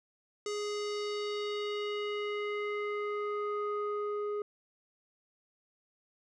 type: tone with low-pass filter sweep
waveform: square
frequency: 415.3 Hz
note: G#4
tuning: in tune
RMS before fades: -35 dBFS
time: 0.46-4.42 s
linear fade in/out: 2 ms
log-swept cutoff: 6500 to 900 Hz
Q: 2.3
effects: none